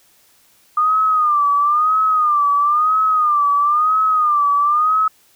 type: tone with vibrato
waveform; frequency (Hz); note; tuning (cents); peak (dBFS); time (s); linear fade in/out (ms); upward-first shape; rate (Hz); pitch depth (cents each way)
sine; 1213; D#6; -44; -12; 0.77-5.08; 5; sine; 1; 99
effects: white hiss -54 dBFS RMS until 5.35 s